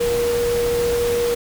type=tone in noise; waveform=sine; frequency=475.9 Hz; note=A#4; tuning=36 cents sharp; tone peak=-17 dBFS; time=0-1.35 s; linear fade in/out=10 ms; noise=pink; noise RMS=-28 dBFS; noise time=0-1.35 s; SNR=+8 dB; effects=none